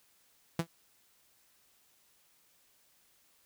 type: tone with exponential decay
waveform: sawtooth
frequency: 166.8 Hz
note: E3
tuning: 21 cents sharp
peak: -23 dBFS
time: 0.59-0.67 s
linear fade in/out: 5 ms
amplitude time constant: 16 ms
effects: white hiss -68 dBFS RMS until 3.45 s